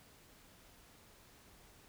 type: silence
effects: pink hiss -62 dBFS RMS until 1.88 s